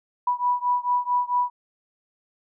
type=beating tone pair; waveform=sine; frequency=980 / 984.5 Hz; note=B5 / B5; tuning=-14 / -6 cents; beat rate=4.5 Hz; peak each=-23 / -24 dBFS; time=0.27-1.5 s; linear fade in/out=5 ms; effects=none